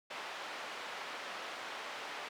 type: band-pass noise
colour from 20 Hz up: pink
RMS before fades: -44 dBFS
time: 0.1-2.29 s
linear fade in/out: 10 ms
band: 670 to 3300 Hz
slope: 12 dB/octave
effects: none